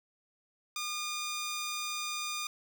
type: tone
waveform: 10% pulse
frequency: 1213 Hz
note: D#6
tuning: 44 cents flat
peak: -26 dBFS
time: 0.76-2.47 s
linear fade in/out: 2 ms
effects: none